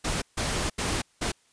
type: noise bursts at uneven times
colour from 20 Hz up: pink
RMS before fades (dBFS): -28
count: 4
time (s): 0.04-0.22 / 0.37-0.7 / 0.78-1.02 / 1.21-1.32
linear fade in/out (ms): 10
effects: white hiss -64 dBFS RMS until 1.52 s + resampled to 22050 Hz